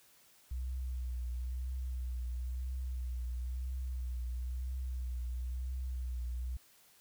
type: tone with vibrato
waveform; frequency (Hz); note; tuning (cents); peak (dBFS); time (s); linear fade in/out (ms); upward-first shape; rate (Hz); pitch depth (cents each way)
sine; 62.4; B1; +19; -35; 0.51-6.57; 5; triangle; 1; 52
effects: white hiss -64 dBFS RMS until 7 s